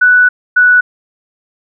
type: tone pair in turn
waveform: sine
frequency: 1483 / 1477.5 Hz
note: F#6 / F#6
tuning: +4 / -3 cents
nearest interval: unison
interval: 7 cents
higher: first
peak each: -4 dBFS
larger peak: neither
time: 0.01-0.29 / 0.56-0.81 s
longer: first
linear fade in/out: 10 ms
effects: none